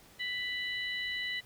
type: harmonic tone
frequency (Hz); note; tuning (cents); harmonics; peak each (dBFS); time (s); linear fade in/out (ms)
990; B5; +4; 2 / 3 / 4; -35 / -39 / -41; 0.19-1.41; 20
effects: pink hiss -58 dBFS RMS until 1.45 s